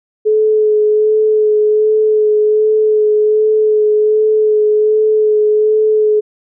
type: tone with vibrato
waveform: sine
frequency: 428.1 Hz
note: A4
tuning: 47 cents flat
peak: -8 dBFS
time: 0.25-6.21 s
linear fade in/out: 20 ms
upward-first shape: sine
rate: 1.3 Hz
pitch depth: 16 cents each way
effects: none